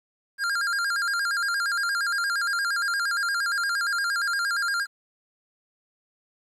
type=tone with vibrato; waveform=square; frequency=1500 Hz; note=F#6; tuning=23 cents sharp; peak=-24 dBFS; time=0.38-4.87 s; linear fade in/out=50 ms; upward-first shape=square; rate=8.6 Hz; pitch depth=130 cents each way; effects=low-pass 9000 Hz 12 dB/octave + 10-bit